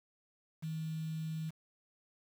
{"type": "tone with quantisation", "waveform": "sine", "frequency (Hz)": 159, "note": "D#3", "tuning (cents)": 38, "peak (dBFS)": -36, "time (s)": [0.62, 1.51], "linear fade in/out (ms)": 20, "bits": 9, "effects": []}